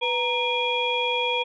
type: tone cluster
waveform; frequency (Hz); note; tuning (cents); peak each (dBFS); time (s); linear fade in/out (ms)
sine; 494 / 935 / 2415 / 3325; B4 / A#5 / D7 / G#7; 0 / +5 / +48 / +1; -27; 0.01-1.44; 20
effects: tanh soft clip ceiling -11 dBFS